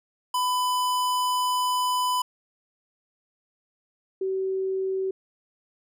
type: tone pair in turn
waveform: square / sine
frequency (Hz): 1000 / 381.3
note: B5 / G4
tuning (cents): +21 / -48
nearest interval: octave + perfect fourth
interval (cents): 1669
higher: first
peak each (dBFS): -23 / -24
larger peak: first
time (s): 0.34-2.22 / 4.21-5.11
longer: first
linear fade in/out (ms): 5
effects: none